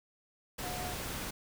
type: tone in noise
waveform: sine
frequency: 723 Hz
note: F#5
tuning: 40 cents flat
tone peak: -41 dBFS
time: 0.63-0.94 s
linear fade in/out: 10 ms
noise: pink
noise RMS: -39 dBFS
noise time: 0.58-1.31 s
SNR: -5 dB
effects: none